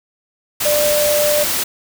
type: tone in noise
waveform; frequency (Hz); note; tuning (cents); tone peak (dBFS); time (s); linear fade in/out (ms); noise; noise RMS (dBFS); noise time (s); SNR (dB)
sine; 593; D5; +17; -14; 0.65-1.44; 10; white; -19; 0.6-1.64; +2
effects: none